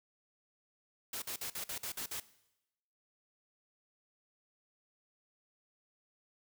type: noise bursts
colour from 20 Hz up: white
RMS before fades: -40 dBFS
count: 8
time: 1.13-2.201 s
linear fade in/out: 5 ms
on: 91 ms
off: 49 ms
effects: noise-tail reverb RT60 0.9 s tail -18 dB re dry